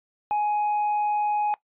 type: tone with tanh clipping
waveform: triangle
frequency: 836 Hz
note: G#5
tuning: 11 cents sharp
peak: -22 dBFS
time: 0.31-1.54 s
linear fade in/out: 0 ms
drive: 7 dB
effects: noise-tail reverb RT60 0.1 s tail -19 dB re dry + resampled to 8000 Hz